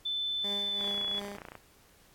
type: tone with pitch glide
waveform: sine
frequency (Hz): 3520 to 3402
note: A7 to G#7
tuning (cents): 0 to +41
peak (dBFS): -30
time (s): 0.05-1.2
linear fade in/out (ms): 10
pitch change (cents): -59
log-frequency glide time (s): 0.71-0.94
type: tone with tremolo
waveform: 15% pulse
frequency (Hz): 202.3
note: G#3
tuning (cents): -45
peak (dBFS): -31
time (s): 0.44-1.37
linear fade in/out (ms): 2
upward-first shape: triangle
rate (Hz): 2.8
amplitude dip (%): 70
type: click train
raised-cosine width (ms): 0.5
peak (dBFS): -28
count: 23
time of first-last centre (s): 0.81-1.553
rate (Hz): 29.6
effects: pink hiss -61 dBFS RMS until 2.14 s + AAC 64 kbps